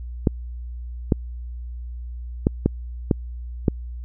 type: clicks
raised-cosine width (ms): 3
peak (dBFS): -3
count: 6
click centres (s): 0.272 / 1.122 / 2.469 / 2.66 / 3.112 / 3.682
effects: added 60 Hz sine -30 dBFS peak until 4.04 s